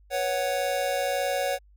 square chord, B suspended second, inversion none, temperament just, 493.9 / 555.6 / 740.8 Hz, B4 / C#5 / F#5, 0 / +4 / +2 cents, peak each -34 / -28 / -30 dBFS, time 0.1-1.59 s, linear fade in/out 50 ms, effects added 50 Hz sine -53 dBFS peak until 1.76 s

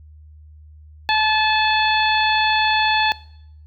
harmonic tone, 866 Hz, A5, 28 cents flat, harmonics 1 / 2 / 3 / 4 / 5, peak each -18 / -21 / -23 / -24 / -25 dBFS, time 1.09-3.12 s, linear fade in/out 0 ms, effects noise-tail reverb RT60 0.7 s tail -20 dB re dry + added 76 Hz sine -41 dBFS peak until 3.66 s

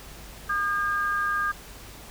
sine tone pair together, 1217 / 1613.5 Hz, D#6 / G6, -39 / +50 cents, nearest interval perfect fourth, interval 489 cents, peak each -26 dBFS, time 0.49-1.52 s, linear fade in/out 10 ms, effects added 50 Hz sine -46 dBFS peak until 2.1 s + pink hiss -45 dBFS RMS until 2.1 s

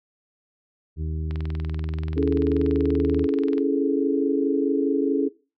harmonic tone, 78.4 Hz, D#2, 14 cents sharp, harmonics 1 / 2 / 3 / 4 / 5, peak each -26 / -32 / -46 / -41 / -43 dBFS, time 0.96-3.28 s, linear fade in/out 50 ms
click train, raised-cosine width 0.3 ms, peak -23 dBFS, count 48, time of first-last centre 1.31-3.581 s, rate 20.7 Hz
sine chord, A major seventh, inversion first, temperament equal, 277.2 / 329.6 / 415.3 / 440 Hz, C#4 / E4 / G#4 / A4, 0 / 0 / 0 / 0 cents, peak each -22 / -27 / -25 / -27 dBFS, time 2.16-5.29 s, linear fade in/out 20 ms
effects noise-tail reverb RT60 0.3 s tail -18 dB re dry

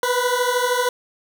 20% pulse beating tone pair, 487.9 / 500.9 Hz, B4 / B4, -21 / +24 cents, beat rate 13 Hz, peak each -16 dBFS, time 0.03-0.89 s, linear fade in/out 2 ms, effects none

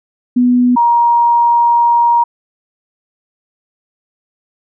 sine tone pair in turn, 246.7 / 944.1 Hz, B3 / A#5, -2 / +22 cents, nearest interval octave + major seventh, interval 2324 cents, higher second, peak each -7 dBFS, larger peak neither, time 0.36-0.76 / 0.76-2.24 s, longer second, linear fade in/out 10 ms, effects none

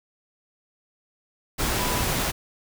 sine tone in noise, 987.8 Hz, B5, in tune, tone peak -31 dBFS, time 1.78-2.03 s, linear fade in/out 20 ms, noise pink, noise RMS -25 dBFS, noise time 1.58-2.32 s, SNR -9 dB, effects none

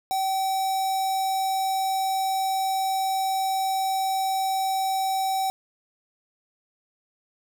square tone with notch filter, 768 Hz, G5, 36 cents flat, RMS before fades -25 dBFS, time 0.11-5.5 s, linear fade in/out 0 ms, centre 2100 Hz, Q 1.6, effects none

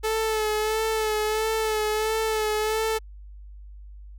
sawtooth tone with vibrato, 434.4 Hz, A4, 22 cents flat, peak -19 dBFS, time 0.03-2.99 s, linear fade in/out 20 ms, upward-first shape sine, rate 1.5 Hz, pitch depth 33 cents each way, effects added 50 Hz sine -40 dBFS peak until 4.18 s

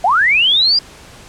sine linear sweep, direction up, 659.3 to 4908 Hz, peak -9 dBFS, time 0.04-0.79 s, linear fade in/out 5 ms, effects pink hiss -39 dBFS RMS until 1.28 s + low-pass 9000 Hz 12 dB/octave

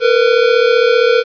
square tone pair together, 458.6 / 493.9 Hz, A#4 / B4, -28 / 0 cents, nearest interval minor second, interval 128 cents, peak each -12 dBFS, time 0-1.24 s, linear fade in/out 50 ms, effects resampled to 11025 Hz + 7-bit

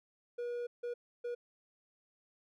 triangle tone bursts at uneven times, 481.3 Hz, B4, 45 cents flat, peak -34 dBFS, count 3, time 0.38-0.67 / 0.83-0.94 / 1.24-1.35 s, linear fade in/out 10 ms, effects none

